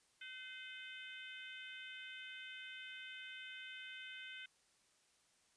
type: harmonic tone with a mistuned harmonic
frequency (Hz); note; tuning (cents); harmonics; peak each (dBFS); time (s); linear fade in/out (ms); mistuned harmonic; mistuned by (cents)
510; C5; -44; 3 / 4 / 5 / 6 / 7; -53 / -55 / -56 / -54 / -59; 0.21-4.46; 5; 4; +28
effects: white hiss -74 dBFS RMS until 5.56 s + resampled to 22050 Hz